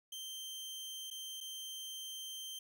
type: tone with dropouts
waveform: sawtooth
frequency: 3136 Hz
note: G7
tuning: in tune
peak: -40 dBFS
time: 0.12-2.59 s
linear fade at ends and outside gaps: 5 ms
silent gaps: 1.103-1.11 / 1.405-1.409 s
effects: none